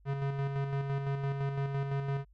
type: tone with tremolo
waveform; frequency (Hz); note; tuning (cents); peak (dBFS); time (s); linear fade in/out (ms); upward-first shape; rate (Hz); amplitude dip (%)
square; 138.59; C#3; 0; -30; 0.05-2.25; 50; square; 5.9; 40
effects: added 50 Hz sine -58 dBFS peak until 2.33 s + low-pass 2000 Hz 12 dB/octave